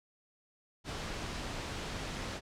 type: noise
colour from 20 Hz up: pink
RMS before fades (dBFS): -39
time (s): 0.84-2.41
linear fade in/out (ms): 50
effects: low-pass 6000 Hz 12 dB/octave